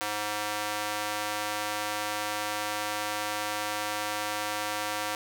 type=tone with high-pass filter; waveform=square; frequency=105 Hz; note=G#2; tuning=19 cents sharp; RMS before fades=-32 dBFS; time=0.01-5.15 s; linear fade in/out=0 ms; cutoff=750 Hz; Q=0.78; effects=none